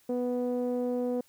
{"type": "tone with low-pass filter", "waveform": "sawtooth", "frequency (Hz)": 246.9, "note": "B3", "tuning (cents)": 0, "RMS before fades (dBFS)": -30, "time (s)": [0.09, 1.21], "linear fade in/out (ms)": 5, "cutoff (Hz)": 520, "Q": 2.6, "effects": ["white hiss -64 dBFS RMS until 1.28 s"]}